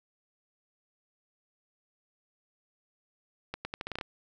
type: accelerating click train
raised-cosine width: 0.3 ms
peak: -19 dBFS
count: 9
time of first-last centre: 3.54-4.012 s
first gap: 110 ms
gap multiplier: 0.81
effects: none